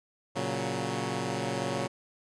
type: chord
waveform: 10% pulse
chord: F# major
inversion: first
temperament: equal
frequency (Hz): 116.54 / 138.59 / 185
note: A#2 / C#3 / F#3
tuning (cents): 0 / 0 / 0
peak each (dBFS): -26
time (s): 0.35-1.88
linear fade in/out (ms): 20
effects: resampled to 22050 Hz